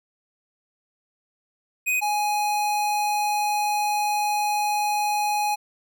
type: tone pair in turn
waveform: square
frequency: 2499 / 833.9 Hz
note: D#7 / G#5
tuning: +7 / +7 cents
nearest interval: octave + perfect fifth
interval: 1900 cents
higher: first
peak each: -21 / -22 dBFS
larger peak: first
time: 1.86-2.01 / 2.01-5.56 s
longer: second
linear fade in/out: 20 ms
effects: none